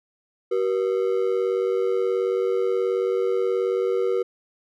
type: ring-modulated tone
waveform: triangle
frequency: 430 Hz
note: A4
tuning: 40 cents flat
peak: -15 dBFS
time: 0.51-4.23 s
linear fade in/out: 10 ms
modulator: 49.3 Hz
effects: none